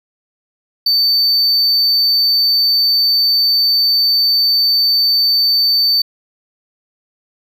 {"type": "tone", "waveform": "triangle", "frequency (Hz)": 4560, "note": "C#8", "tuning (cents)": 48, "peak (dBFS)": -9, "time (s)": [0.86, 6.02], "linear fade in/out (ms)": 5, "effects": []}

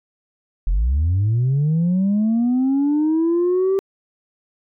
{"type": "linear sweep", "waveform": "sine", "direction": "up", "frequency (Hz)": [38.89, 392], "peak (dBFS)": -13, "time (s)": [0.67, 3.79], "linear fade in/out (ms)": 0, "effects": ["tanh soft clip ceiling -13 dBFS"]}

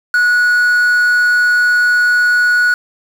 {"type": "tone with quantisation", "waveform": "triangle", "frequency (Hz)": 1462, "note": "F#6", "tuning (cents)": -21, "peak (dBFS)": -7, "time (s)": [0.14, 2.74], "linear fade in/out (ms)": 2, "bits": 5, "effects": []}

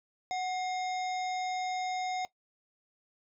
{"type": "harmonic tone with a mistuned harmonic", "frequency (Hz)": 740, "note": "F#5", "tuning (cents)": 0, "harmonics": [1, 3, 5, 7, 9], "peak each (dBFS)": [-31, -41, -45, -48, -50], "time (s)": [0.31, 2.25], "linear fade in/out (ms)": 0, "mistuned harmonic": 3, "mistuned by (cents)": -79, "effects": ["noise-tail reverb RT60 0.1 s tail -18 dB re dry"]}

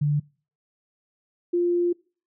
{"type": "tone pair in turn", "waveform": "sine", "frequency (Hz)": [146.83, 349.2], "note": ["D3", "F4"], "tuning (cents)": [0, 0], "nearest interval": "octave + minor third", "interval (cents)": 1500, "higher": "second", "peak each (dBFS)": -19, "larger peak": "neither", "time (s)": [[0.01, 0.2], [1.53, 1.93]], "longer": "second", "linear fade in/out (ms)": 10, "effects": ["noise-tail reverb RT60 0.4 s tail -25 dB re dry"]}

